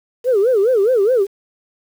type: tone with vibrato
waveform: sine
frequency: 449.9 Hz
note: A4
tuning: 39 cents sharp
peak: -10 dBFS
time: 0.24-1.27 s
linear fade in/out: 50 ms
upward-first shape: sine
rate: 4.8 Hz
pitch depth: 260 cents each way
effects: tanh soft clip ceiling -7 dBFS + 7-bit